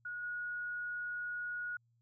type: tone with level steps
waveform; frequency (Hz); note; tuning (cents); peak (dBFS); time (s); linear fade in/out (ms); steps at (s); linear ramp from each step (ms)
sine; 1451; F#6; -34; -39 / -37; 0.05-1.77; 5; 0.23; 2
effects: added 117 Hz sine -70 dBFS peak until 2.01 s